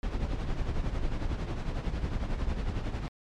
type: noise with tremolo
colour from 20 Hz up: brown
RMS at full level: -28 dBFS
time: 0.03-3.08 s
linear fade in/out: 0 ms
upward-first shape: triangle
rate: 11 Hz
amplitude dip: 65%
effects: low-pass 5000 Hz 12 dB/octave + MP3 64 kbps